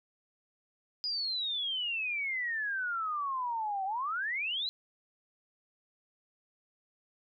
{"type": "exponential two-way sweep", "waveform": "sine", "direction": "down then up", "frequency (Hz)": [4978, 752, 4122], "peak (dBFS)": -31, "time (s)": [1.04, 4.69], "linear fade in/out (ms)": 0, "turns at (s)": 3.85, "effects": []}